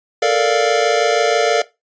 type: chord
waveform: square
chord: Bb major seventh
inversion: third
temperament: equal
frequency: 440 / 466.2 / 587.3 / 698.5 Hz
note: A4 / Bb4 / D5 / F5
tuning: 0 / 0 / 0 / 0 cents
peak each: -19 dBFS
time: 0.22-1.62 s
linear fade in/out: 5 ms
effects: noise-tail reverb RT60 0.2 s tail -17 dB re dry + resampled to 16000 Hz